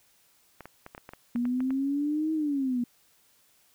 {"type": "clicks", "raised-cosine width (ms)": 0.5, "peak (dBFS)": -27, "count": 11, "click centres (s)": [0.607, 0.656, 0.864, 0.949, 0.979, 1.091, 1.135, 1.359, 1.454, 1.605, 1.706]}
{"type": "exponential two-way sweep", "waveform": "sine", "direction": "up then down", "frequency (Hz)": [236.9, 319, 236.9], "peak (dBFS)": -25, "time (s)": [1.35, 2.84], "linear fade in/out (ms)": 5, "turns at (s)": 2.33}
{"effects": ["white hiss -64 dBFS RMS until 3.74 s"]}